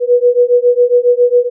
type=beating tone pair; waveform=sine; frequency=484.6 / 491.9 Hz; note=B4 / B4; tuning=-33 / -7 cents; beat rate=7.3 Hz; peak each=-10 dBFS; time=0-1.5 s; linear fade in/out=50 ms; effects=none